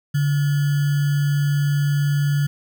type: tone with sample-and-hold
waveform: sine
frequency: 144.1 Hz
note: D3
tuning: 33 cents flat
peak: -16 dBFS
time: 0.14-2.47 s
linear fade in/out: 10 ms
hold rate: 1575 Hz
effects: none